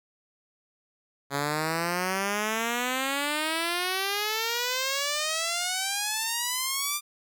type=exponential sweep; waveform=5% pulse; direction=up; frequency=138.59 to 1200 Hz; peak=-15 dBFS; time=1.3-7.01 s; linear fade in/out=50 ms; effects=none